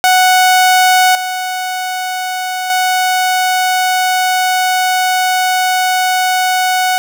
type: tone with level steps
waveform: sawtooth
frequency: 740 Hz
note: F#5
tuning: in tune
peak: -3 / -13 / -7 dBFS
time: 0.04-6.98 s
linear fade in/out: 0 ms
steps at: 1.15 / 2.7 s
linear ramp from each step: 2 ms
effects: none